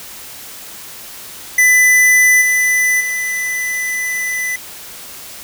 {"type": "tone with level steps", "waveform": "square", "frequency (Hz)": 2000, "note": "B6", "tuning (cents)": 21, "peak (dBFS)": [-8, -12, -18], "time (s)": [1.58, 4.56], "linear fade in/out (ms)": 5, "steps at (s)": [2.41, 3], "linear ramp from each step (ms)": 10, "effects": ["white hiss -33 dBFS RMS until 5.43 s"]}